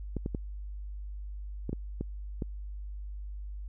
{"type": "clicks", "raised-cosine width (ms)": 3, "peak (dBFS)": -20, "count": 7, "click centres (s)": [0.167, 0.261, 0.348, 1.694, 1.73, 2.01, 2.422], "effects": ["added 50 Hz sine -37 dBFS peak until 3.68 s"]}